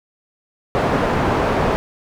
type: low-pass noise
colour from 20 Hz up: white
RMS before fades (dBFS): -18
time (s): 0.75-1.76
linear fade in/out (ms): 0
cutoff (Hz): 840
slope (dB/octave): 12
effects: none